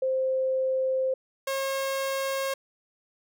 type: tone pair in turn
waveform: sine / sawtooth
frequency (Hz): 523.3 / 540.8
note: C5 / C#5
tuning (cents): 0 / -43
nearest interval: minor second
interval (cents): 57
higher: second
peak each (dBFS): -23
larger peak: neither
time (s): 0.02-1.14 / 1.47-2.54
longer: first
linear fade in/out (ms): 5
effects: none